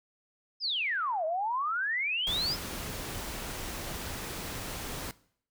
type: exponential two-way sweep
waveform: sine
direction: down then up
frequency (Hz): 5300 to 616 to 5300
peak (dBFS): -28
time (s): 0.6-2.57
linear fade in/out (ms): 50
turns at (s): 1.25
type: noise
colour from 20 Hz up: pink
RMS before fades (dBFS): -38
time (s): 2.27-5.11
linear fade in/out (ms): 0
effects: noise-tail reverb RT60 0.6 s tail -20 dB re dry